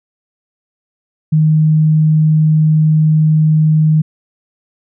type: tone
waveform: sine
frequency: 155.56 Hz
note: D#3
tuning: in tune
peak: -7 dBFS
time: 1.32-4.02 s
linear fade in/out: 10 ms
effects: none